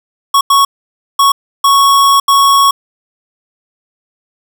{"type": "tone bursts at uneven times", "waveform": "square", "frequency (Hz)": 1108.7, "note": "C#6", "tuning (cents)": 0, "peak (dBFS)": -6, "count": 5, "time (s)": [[0.34, 0.41], [0.5, 0.65], [1.19, 1.32], [1.64, 2.2], [2.28, 2.71]], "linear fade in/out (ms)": 5, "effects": []}